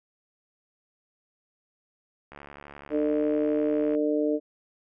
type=click train; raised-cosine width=0.5 ms; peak=-28 dBFS; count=118; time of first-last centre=2.32-3.95 s; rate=71.8 Hz
type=harmonic tone; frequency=150.1 Hz; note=D3; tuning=38 cents sharp; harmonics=2 / 3 / 4; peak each=-25 / -27 / -29 dBFS; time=2.9-4.4 s; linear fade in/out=50 ms
effects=none